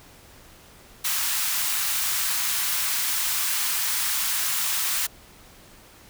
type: high-pass noise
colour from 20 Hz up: white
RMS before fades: -25 dBFS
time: 1.04-5.07 s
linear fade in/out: 10 ms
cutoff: 940 Hz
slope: 24 dB/octave
effects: pink hiss -50 dBFS RMS until 6.09 s